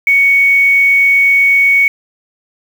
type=tone with quantisation; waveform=sine; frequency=2228 Hz; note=C#7; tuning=8 cents sharp; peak=-6 dBFS; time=0.07-1.88 s; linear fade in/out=2 ms; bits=5; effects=none